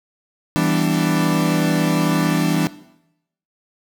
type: chord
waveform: 40% pulse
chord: E minor seventh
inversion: none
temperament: equal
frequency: 164.81 / 196 / 246.9 / 293.7 Hz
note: E3 / G3 / B3 / D4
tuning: 0 / 0 / 0 / 0 cents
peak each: -19 / -23 / -24 / -19 dBFS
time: 0.56-2.67 s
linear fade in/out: 0 ms
effects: noise-tail reverb RT60 0.8 s tail -17 dB re dry